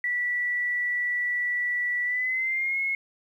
sine tone with pitch glide, 1957 to 2171 Hz, B6 to C#7, -16 to -37 cents, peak -24 dBFS, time 0.04-2.95 s, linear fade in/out 2 ms, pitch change +179 cents, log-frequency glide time 2.04-2.79 s, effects 10-bit

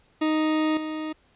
40% pulse tone with level steps, 311.1 Hz, D#4, in tune, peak -20 / -28 dBFS, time 0.21-1.13 s, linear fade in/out 10 ms, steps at 0.77 s, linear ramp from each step 2 ms, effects pink hiss -62 dBFS RMS until 1.35 s + resampled to 8000 Hz

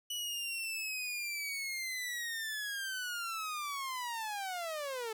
sawtooth linear sweep, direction down, 2959 to 428.9 Hz, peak -33 dBFS, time 0.1-5.13 s, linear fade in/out 5 ms, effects none

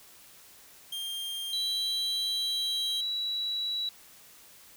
45% pulse tone, 3195 Hz, G7, 32 cents sharp, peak -33 dBFS, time 0.92-3.01 s, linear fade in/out 5 ms
sine tone with pitch glide, 3951 to 3915 Hz, B7 to B7, 0 to -16 cents, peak -29 dBFS, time 1.53-3.89 s, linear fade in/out 2 ms, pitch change -16 cents, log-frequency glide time 2.28-2.92 s
effects white hiss -54 dBFS RMS until 4.76 s

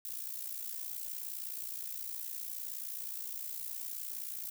violet noise with amplitude modulation, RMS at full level -38 dBFS, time 0.05-4.5 s, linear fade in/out 2 ms, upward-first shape sine, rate 59.3 Hz, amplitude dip 70%, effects none

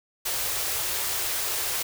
white band-stop noise, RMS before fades -28 dBFS, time 0.25-1.83 s, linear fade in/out 10 ms, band 140 to 320 Hz, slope 48 dB/octave, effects none

